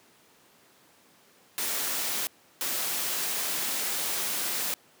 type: noise bursts at uneven times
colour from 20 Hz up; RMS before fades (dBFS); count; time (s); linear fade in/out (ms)
white; -30; 2; 1.58-2.27 / 2.61-4.74; 0
effects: pink hiss -59 dBFS RMS until 5 s + high-pass 200 Hz 12 dB/octave